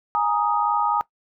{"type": "chord", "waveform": "sine", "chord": "Ab suspended second", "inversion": "none", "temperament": "just", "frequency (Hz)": [830.6, 934.4, 1245.9], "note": ["Ab5", "Bb5", "Eb6"], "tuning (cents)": [0, 4, 2], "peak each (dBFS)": -23, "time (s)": [0.15, 1.01], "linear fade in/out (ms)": 0, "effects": ["noise-tail reverb RT60 0.1 s tail -19 dB re dry"]}